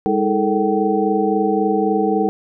sine tone cluster, 203.4 / 319.2 / 427.2 / 450.9 / 767 Hz, G#3 / D#4 / G#4 / A4 / G5, -36 / +44 / +49 / +42 / -38 cents, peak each -21 dBFS, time 0.06-2.29 s, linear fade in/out 0 ms, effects none

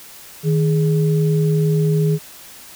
sine tone pair together, 156.5 / 416.1 Hz, D#3 / G#4, +10 / +3 cents, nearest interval octave + perfect fourth, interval 1693 cents, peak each -14 / -21 dBFS, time 0.43-2.19 s, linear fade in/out 50 ms, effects white hiss -40 dBFS RMS until 2.75 s

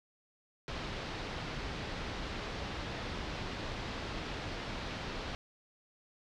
pink low-pass noise, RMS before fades -40 dBFS, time 0.68-5.35 s, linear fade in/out 0 ms, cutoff 4700 Hz, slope 24 dB/octave, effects none

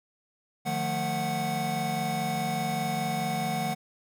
square tone cluster, 152.6 / 177.5 / 221.5 / 739 Hz, D#3 / F3 / A3 / F#5, -33 / +28 / +12 / -2 cents, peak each -35 / -36 / -35 / -31 dBFS, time 0.65-3.75 s, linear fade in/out 20 ms, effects none

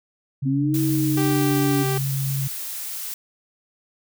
sine tone with pitch glide, 137.9 to 136.71 Hz, C#3 to C#3, -9 to -24 cents, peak -22 dBFS, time 0.42-2.48 s, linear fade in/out 10 ms, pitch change -15 cents, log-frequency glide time 0.98-1.99 s
sine exponential two-way sweep, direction up then down, 260.8 to 320.9 to 285.6 Hz, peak -20 dBFS, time 0.45-1.84 s, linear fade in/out 20 ms, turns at 0.78 s
blue noise, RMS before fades -31 dBFS, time 0.74-3.14 s, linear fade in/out 2 ms
sawtooth tone, 390.8 Hz, G4, 5 cents flat, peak -20 dBFS, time 1.17-1.98 s, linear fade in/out 5 ms
effects none

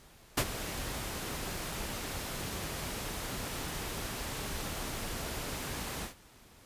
pink noise with ADSR envelope, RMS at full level -25 dBFS, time 0.37-6.15 s, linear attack 10 ms, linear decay 60 ms, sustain -13 dB, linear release 130 ms, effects pink hiss -58 dBFS RMS until 6.65 s + resampled to 32000 Hz

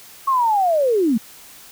sine linear sweep, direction down, 1108.7 to 204.1 Hz, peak -14 dBFS, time 0.27-1.18 s, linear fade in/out 10 ms, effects white hiss -43 dBFS RMS until 1.71 s

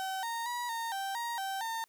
35% pulse tone with pitch steps, 764 / 925 / 968 / 919 / 781 / 940 / 776 / 908 Hz, G5 / A#5 / B5 / A#5 / G5 / A#5 / G5 / A#5, -45 / -14 / -35 / -25 / -7 / +14 / -18 / -46 cents, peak -32 dBFS, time 0-1.84 s, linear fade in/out 0 ms, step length 230 ms, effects white hiss -71 dBFS RMS until 1.88 s

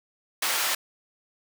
pink high-pass noise, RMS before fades -26 dBFS, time 0.42-0.75 s, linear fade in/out 5 ms, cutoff 1000 Hz, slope 12 dB/octave, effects none

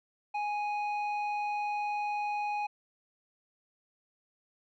square tone with low-pass filter, 830.6 Hz, G#5, in tune, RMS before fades -33 dBFS, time 0.34-2.67 s, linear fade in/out 10 ms, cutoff 2100 Hz, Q 1.6, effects none

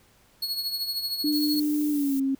45% pulse tone with tremolo, 4347 Hz, C#8, 35 cents flat, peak -24 dBFS, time 0.42-1.6 s, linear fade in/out 5 ms, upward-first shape triangle, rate 13 Hz, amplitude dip 65%
sine tone with pitch glide, 298 to 270.1 Hz, D4 to C#4, +25 to -45 cents, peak -22 dBFS, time 1.24-2.35 s, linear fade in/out 5 ms, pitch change -170 cents, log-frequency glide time 1.9-2.16 s
violet noise, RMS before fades -38 dBFS, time 1.32-2.2 s, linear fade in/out 5 ms
effects pink hiss -60 dBFS RMS until 2.39 s

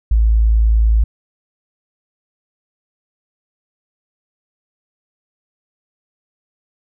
sine tone, 55 Hz, A1, in tune, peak -9 dBFS, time 0.11-1.04 s, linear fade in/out 5 ms, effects none

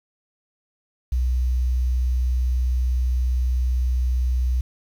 sine tone with quantisation, 62.3 Hz, B1, 16 cents sharp, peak -18 dBFS, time 1.12-4.61 s, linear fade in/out 5 ms, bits 8, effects none

